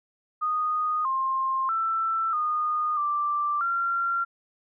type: tone with pitch steps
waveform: sine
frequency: 1238 / 1059 / 1332 / 1227 / 1176 / 1375 Hz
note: D#6 / C6 / E6 / D#6 / D6 / F6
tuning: -9 / +21 / +18 / -25 / +2 / -27 cents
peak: -23 dBFS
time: 0.41-4.25 s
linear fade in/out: 20 ms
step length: 640 ms
effects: none